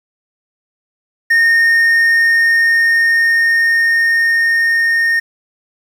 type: tone with level ramp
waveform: triangle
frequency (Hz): 1838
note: A#6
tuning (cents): -25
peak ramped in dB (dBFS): -6 to -9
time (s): 1.3-5.2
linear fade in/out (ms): 10
effects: 7-bit